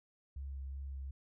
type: tone with vibrato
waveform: sine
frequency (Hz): 68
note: C#2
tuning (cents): -33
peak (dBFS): -40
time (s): 0.36-1.11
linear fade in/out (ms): 5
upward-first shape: sine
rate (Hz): 2.7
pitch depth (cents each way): 19
effects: none